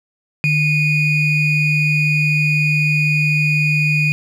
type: ring-modulated tone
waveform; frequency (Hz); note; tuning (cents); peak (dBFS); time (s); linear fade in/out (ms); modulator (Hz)
triangle; 1159; D6; -23; -8; 0.44-4.12; 0; 1310
effects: none